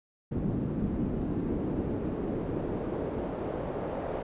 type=noise with band-pass filter sweep; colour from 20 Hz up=brown; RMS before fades=-32 dBFS; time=0.31-4.23 s; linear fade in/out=10 ms; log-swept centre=220 to 600 Hz; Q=1.4; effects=resampled to 8000 Hz